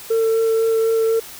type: tone with vibrato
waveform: sine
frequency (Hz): 450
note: A4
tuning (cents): +39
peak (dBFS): -12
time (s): 0.1-1.2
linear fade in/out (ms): 10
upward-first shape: sine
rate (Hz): 4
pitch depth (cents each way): 10
effects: tanh soft clip ceiling -13 dBFS + white hiss -37 dBFS RMS until 1.39 s